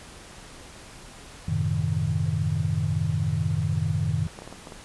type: chord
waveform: sine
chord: F# diminished seventh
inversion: none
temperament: equal with one note detuned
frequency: 92.5 / 108.61 / 130.81 / 155.56 Hz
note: F#2 / A2 / C3 / Eb3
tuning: 0 / -22 / 0 / 0 cents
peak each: -28 / -29 / -30 / -26 dBFS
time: 1.48-4.27 s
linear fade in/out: 5 ms
type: clicks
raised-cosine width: 1 ms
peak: -25 dBFS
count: 6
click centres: 4.389 / 4.421 / 4.476 / 4.526 / 4.672 / 4.722 s
effects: pink hiss -45 dBFS RMS until 4.84 s + resampled to 24000 Hz